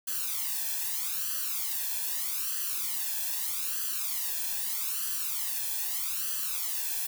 blue noise with flanger, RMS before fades -32 dBFS, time 0.07-7.07 s, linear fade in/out 10 ms, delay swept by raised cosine 0.66 to 1.19 ms, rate 0.8 Hz, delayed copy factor +1, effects none

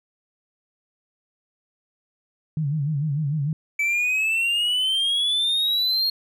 sine tone with vibrato, 147.8 Hz, D3, 11 cents sharp, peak -21 dBFS, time 2.57-3.53 s, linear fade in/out 2 ms, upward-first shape sine, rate 6.7 Hz, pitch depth 120 cents each way
triangle exponential sweep, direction up, 2300 to 4273 Hz, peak -18 dBFS, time 3.79-6.1 s, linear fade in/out 5 ms
effects none

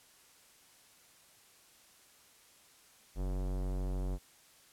square tone with low-pass filter, 46.57 Hz, F#1, 12 cents sharp, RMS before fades -35 dBFS, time 3.15-4.19 s, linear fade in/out 50 ms, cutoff 680 Hz, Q 0.9, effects white hiss -62 dBFS RMS until 4.72 s + low-pass 12000 Hz 12 dB/octave

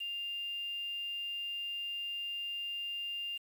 sine tone with quantisation, 2800 Hz, F7, 4 cents sharp, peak -36 dBFS, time 0-3.38 s, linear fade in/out 10 ms, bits 9, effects none

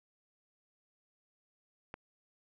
click, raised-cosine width 0.5 ms, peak -27 dBFS, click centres 1.941 s, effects none

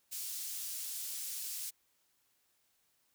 pink high-pass noise, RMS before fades -41 dBFS, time 0.11-1.71 s, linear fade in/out 20 ms, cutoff 6300 Hz, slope 12 dB/octave, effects white hiss -75 dBFS RMS until 3.14 s

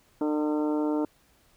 harmonic tone with a mistuned harmonic, 150.9 Hz, D3, 47 cents sharp, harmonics 2 / 3 / 4 / 5 / 6 / 7 / 8 / 9, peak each -25 / -32 / -35 / -43 / -37 / -48 / -48 / -46 dBFS, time 0.21-1.05 s, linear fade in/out 2 ms, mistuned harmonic 8, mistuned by +18 cents, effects pink hiss -63 dBFS RMS until 1.56 s

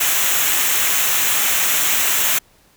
white noise with comb filter, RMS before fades -17 dBFS, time 0-2.39 s, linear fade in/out 10 ms, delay 0.21 ms, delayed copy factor -0.6, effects pink hiss -54 dBFS RMS until 2.76 s

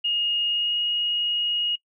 sine tone with pitch glide, 2856 to 2878 Hz, F7 to F#7, +38 to -49 cents, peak -21 dBFS, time 0.04-1.76 s, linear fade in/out 10 ms, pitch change +13 cents, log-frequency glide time 0.48-0.78 s, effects noise-tail reverb RT60 0.1 s tail -23 dB re dry

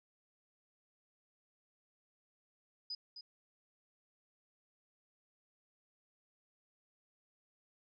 sine tone with echo, 4978 Hz, D#8, in tune, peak -39 dBFS, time 2.9-2.95 s, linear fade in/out 5 ms, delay 260 ms, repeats 1, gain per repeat -8 dB, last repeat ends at 3.21 s, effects none

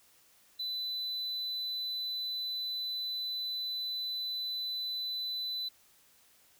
triangle tone, 4000 Hz, B7, 21 cents sharp, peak -32 dBFS, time 0.59-5.69 s, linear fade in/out 10 ms, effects white hiss -64 dBFS RMS until 6.59 s

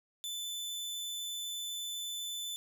sawtooth tone, 3512 Hz, A7, 4 cents flat, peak -34 dBFS, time 0.24-2.56 s, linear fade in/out 0 ms, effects none

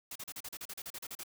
white noise bursts, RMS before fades -43 dBFS, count 14, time 0.11-1.235 s, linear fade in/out 5 ms, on 46 ms, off 37 ms, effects none

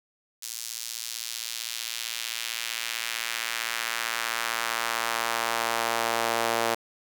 sawtooth tone with high-pass filter sweep, 115.5 Hz, A#2, 16 cents flat, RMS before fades -30 dBFS, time 0.42-6.75 s, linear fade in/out 10 ms, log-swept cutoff 5900 to 570 Hz, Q 1.1, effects 8-bit

